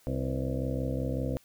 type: harmonic tone with a mistuned harmonic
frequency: 65.41 Hz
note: C2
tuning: in tune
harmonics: 1 / 2 / 3 / 4 / 5 / 7 / 8 / 9 / 10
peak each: -35 / -33 / -42 / -35 / -41 / -39 / -38 / -43 / -47 dBFS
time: 0.07-1.37 s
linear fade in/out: 0 ms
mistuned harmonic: 7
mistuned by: +87 cents
effects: white hiss -62 dBFS RMS until 1.44 s